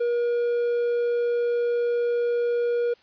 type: tone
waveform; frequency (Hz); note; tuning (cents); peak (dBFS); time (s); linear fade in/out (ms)
triangle; 477.3; A#4; +41; -19; 0-2.94; 10
effects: white hiss -58 dBFS RMS until 3.02 s + resampled to 11025 Hz